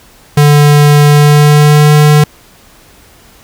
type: tone with pitch glide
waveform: square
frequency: 146.83 to 149.48 Hz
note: D3 to D3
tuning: 0 to +31 cents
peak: -3 dBFS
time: 0.37-2.24 s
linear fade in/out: 5 ms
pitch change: +31 cents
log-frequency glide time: 1.08-1.91 s
effects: pink hiss -41 dBFS RMS until 3.43 s